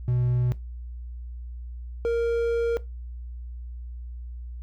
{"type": "tone pair in turn", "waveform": "triangle", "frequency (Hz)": [123.47, 466.2], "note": ["B2", "A#4"], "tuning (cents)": [0, 0], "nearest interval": "octave + major seventh", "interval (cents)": 2300, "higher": "second", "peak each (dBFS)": -19, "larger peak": "neither", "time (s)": [[0.08, 0.52], [2.05, 2.77]], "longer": "second", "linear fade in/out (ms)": 0, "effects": ["noise-tail reverb RT60 0.2 s tail -18 dB re dry", "added 60 Hz sine -34 dBFS peak until 4.62 s"]}